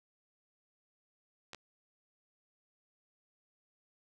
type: clicks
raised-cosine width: 0.2 ms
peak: -29 dBFS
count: 2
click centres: 1.533 / 1.547 s
effects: none